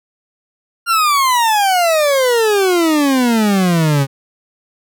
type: exponential sweep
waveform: 40% pulse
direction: down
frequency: 1407 to 134 Hz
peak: -10 dBFS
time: 0.86-4.07 s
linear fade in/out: 50 ms
effects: none